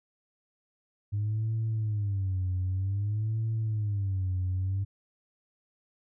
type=tone with vibrato; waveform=sine; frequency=101.3 Hz; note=G#2; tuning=43 cents flat; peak=-25 dBFS; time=1.12-4.85 s; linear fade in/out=20 ms; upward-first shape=sine; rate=0.53 Hz; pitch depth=170 cents each way; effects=tanh soft clip ceiling -24 dBFS